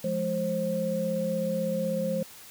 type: tone cluster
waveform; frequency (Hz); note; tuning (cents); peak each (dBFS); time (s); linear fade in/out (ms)
sine; 174.2 / 210.4 / 530; F3 / G#3 / C5; -4 / +23 / +22; -32 / -32 / -28; 0.04-2.23; 5
effects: white hiss -48 dBFS RMS until 2.5 s